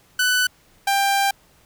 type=tone pair in turn; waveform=sawtooth; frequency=1495 / 791.9 Hz; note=F#6 / G5; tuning=+17 / +17 cents; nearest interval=major seventh; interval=1100 cents; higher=first; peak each=-13 dBFS; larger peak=neither; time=0.19-0.47 / 0.87-1.31 s; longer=second; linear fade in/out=5 ms; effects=pink hiss -56 dBFS RMS until 1.65 s